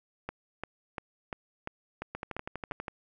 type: two click trains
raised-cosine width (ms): 0.5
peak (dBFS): -20 / -21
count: 8 / 10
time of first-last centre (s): 0.29-2.712 / 2.15-2.882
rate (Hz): 2.89 / 12.3
effects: none